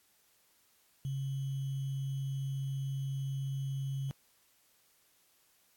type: tone with sample-and-hold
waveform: sine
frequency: 135.9 Hz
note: C#3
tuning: 34 cents flat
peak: -33 dBFS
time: 1.05-4.11 s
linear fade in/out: 0 ms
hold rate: 3150 Hz
effects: white hiss -69 dBFS RMS until 5.76 s + AAC 64 kbps